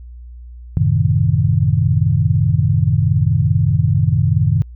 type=chord; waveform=sine; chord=F# diminished seventh; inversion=none; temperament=equal; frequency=92.5 / 110 / 130.81 / 155.56 Hz; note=F#2 / A2 / C3 / Eb3; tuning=0 / 0 / 0 / 0 cents; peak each=-17 dBFS; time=0.77-4.62 s; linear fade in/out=0 ms; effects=added 60 Hz sine -32 dBFS peak until 4.75 s